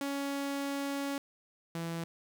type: tone pair in turn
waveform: sawtooth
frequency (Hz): 279.5 / 166.67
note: C#4 / E3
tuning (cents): +14 / +19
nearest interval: major sixth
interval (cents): 895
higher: first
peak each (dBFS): -29 / -31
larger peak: first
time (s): 0.01-1.18 / 1.75-2.04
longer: first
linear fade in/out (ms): 2
effects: 11-bit